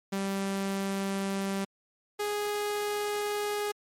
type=tone pair in turn; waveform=sawtooth; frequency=195.6 / 414.5 Hz; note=G3 / G#4; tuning=-4 / -3 cents; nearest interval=octave + minor second; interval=1301 cents; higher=second; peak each=-25 dBFS; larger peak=neither; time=0.12-1.65 / 2.19-3.72 s; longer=neither; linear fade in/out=10 ms; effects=MP3 64 kbps